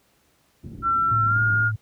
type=low-pass noise; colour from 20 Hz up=pink; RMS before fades=-36 dBFS; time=0.63-1.66 s; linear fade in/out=10 ms; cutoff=310 Hz; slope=24 dB/octave
type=tone with pitch glide; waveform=sine; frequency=1349 to 1419.3 Hz; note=E6 to F6; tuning=+40 to +28 cents; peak=-18 dBFS; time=0.82-1.72 s; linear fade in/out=50 ms; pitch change=+88 cents; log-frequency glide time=1.25-1.39 s
type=tone with vibrato; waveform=sine; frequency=108.7 Hz; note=A2; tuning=21 cents flat; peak=-23 dBFS; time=1.11-1.76 s; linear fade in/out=10 ms; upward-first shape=triangle; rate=4.2 Hz; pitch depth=51 cents each way
effects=pink hiss -63 dBFS RMS until 1.81 s + high-pass 60 Hz 12 dB/octave